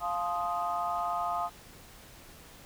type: chord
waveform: sine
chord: F dominant seventh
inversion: none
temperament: equal with one note detuned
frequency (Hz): 698.5 / 862.9 / 1046.5 / 1244.5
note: F5 / A5 / C6 / Eb6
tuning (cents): 0 / -34 / 0 / 0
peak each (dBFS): -32 / -36 / -37 / -33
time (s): 0-1.5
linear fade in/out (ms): 50
effects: tanh soft clip ceiling -20 dBFS + pink hiss -52 dBFS RMS until 2.65 s